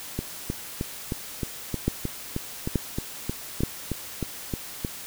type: two click trains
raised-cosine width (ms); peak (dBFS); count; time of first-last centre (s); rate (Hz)
3; -9 / -14; 3 / 16; 1.88-3.634 / 0.19-4.848; 1.14 / 3.22
effects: white hiss -39 dBFS RMS until 5.06 s